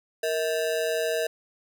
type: ring-modulated tone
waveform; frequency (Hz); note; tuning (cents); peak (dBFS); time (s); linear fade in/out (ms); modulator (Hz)
square; 554.4; C#5; 0; -22; 0.23-1.27; 5; 86.3
effects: none